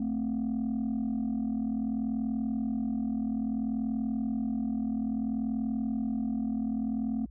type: tone pair together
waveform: sine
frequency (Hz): 221 / 261.6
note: A3 / C4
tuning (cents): +8 / 0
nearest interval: minor third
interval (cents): 292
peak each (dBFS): -28 / -30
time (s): 0-7.26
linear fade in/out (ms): 5
effects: tanh soft clip ceiling -25 dBFS + added 60 Hz sine -46 dBFS peak until 7.3 s